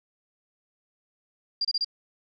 sine tone bursts, 4785 Hz, D8, 32 cents sharp, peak -23 dBFS, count 4, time 1.61-1.846 s, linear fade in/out 5 ms, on 38 ms, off 28 ms, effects none

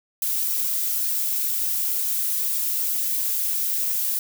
violet noise with flanger, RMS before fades -24 dBFS, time 0.22-4.19 s, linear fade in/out 2 ms, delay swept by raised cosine 1.7 to 4.3 ms, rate 3.5 Hz, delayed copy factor -0.5, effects none

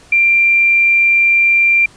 triangle tone with hard clipping, 2371 Hz, D7, 16 cents sharp, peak -8 dBFS, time 0.12-1.86 s, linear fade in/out 5 ms, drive 3 dB, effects pink hiss -44 dBFS RMS until 1.96 s + resampled to 22050 Hz

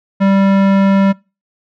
square tone, 195.5 Hz, G3, 4 cents flat, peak -9 dBFS, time 0.2-1.13 s, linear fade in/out 20 ms, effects noise-tail reverb RT60 0.3 s tail -25 dB re dry + low-pass 2000 Hz 12 dB/octave

